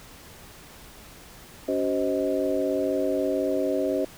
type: tone cluster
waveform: sine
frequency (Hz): 281.6 / 379.8 / 522 / 626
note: C#4 / F#4 / C5 / D#5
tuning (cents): +27 / +45 / -4 / +10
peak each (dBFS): -28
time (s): 1.68-4.05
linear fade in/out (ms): 5
effects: pink hiss -47 dBFS RMS until 4.17 s